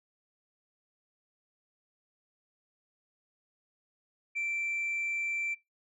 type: tone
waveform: sine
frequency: 2343 Hz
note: D7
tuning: 5 cents flat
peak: -29 dBFS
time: 4.35-5.55 s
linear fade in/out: 20 ms
effects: noise-tail reverb RT60 0.2 s tail -22 dB re dry + tanh soft clip ceiling -28 dBFS